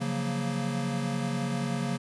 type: chord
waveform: square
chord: Gb major seventh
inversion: second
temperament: equal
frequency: 138.59 / 174.61 / 185 / 233.1 Hz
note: Db3 / F3 / Gb3 / Bb3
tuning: 0 / 0 / 0 / 0 cents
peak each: -33 / -38 / -36 / -33 dBFS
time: 0-1.98 s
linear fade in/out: 20 ms
effects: resampled to 24000 Hz